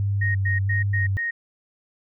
sine tone with vibrato, 98.6 Hz, G2, 11 cents sharp, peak -20 dBFS, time 0-1.17 s, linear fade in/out 0 ms, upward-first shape square, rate 1.5 Hz, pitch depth 23 cents each way
sine tone bursts, 1864.7 Hz, A#6, in tune, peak -23 dBFS, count 5, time 0.21-1.31 s, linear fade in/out 10 ms, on 140 ms, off 100 ms
effects none

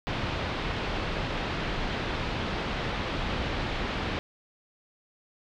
pink low-pass noise, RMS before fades -31 dBFS, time 0.07-4.19 s, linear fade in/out 0 ms, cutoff 3900 Hz, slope 24 dB/octave, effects none

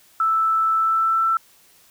sine tone with pitch glide, 1318.5 to 1333.8 Hz, E6 to E6, 0 to +20 cents, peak -16 dBFS, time 0.2-1.37 s, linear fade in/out 2 ms, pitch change +20 cents, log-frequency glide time 0.74-1.25 s, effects white hiss -54 dBFS RMS until 1.9 s

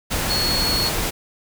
sine tone in noise, 4348 Hz, C#8, 34 cents flat, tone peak -20 dBFS, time 0.29-0.9 s, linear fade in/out 20 ms, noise pink, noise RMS -23 dBFS, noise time 0.1-1.11 s, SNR 0 dB, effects none

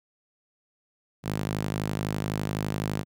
sawtooth tone with high-pass filter, 51.91 Hz, G#1, in tune, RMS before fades -30 dBFS, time 1.23-3.05 s, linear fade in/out 50 ms, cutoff 140 Hz, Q 1.5, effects none

